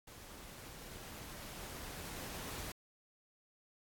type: noise with level ramp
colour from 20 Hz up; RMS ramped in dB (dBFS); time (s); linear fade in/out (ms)
pink; -54 to -44; 0.07-2.72; 5
effects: AAC 64 kbps